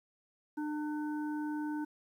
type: harmonic tone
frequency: 300 Hz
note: D4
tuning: 37 cents sharp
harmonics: 1 / 3 / 5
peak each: -34 / -44 / -48 dBFS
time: 0.57-1.85 s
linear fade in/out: 10 ms
effects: 11-bit